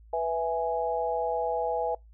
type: chord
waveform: sine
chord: E major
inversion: second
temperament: equal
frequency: 493.9 / 659.3 / 830.6 Hz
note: B4 / E5 / G#5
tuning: 0 / 0 / 0 cents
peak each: -30 dBFS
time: 0.13-1.95 s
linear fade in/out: 5 ms
effects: noise-tail reverb RT60 0.2 s tail -26 dB re dry + added 55 Hz sine -50 dBFS peak until 2.13 s